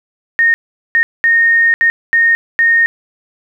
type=tone bursts at uneven times; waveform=sine; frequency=1845 Hz; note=A#6; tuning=18 cents flat; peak=-7 dBFS; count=6; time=0.39-0.54 / 0.95-1.03 / 1.24-1.74 / 1.81-1.9 / 2.13-2.35 / 2.59-2.86 s; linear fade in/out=0 ms; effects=8-bit